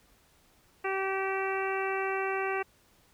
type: harmonic tone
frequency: 385.8 Hz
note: G4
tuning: 28 cents flat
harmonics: 1 / 2 / 3 / 4 / 5 / 6 / 7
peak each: -32 / -35 / -37 / -38 / -39 / -40 / -40 dBFS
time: 0.84-2.63 s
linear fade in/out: 10 ms
effects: pink hiss -64 dBFS RMS until 3.13 s